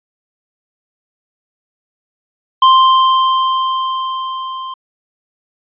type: tone with level ramp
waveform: square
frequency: 1046.5 Hz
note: C6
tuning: in tune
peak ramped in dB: -5 to -24 dBFS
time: 2.62-4.74 s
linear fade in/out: 5 ms
effects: resampled to 8000 Hz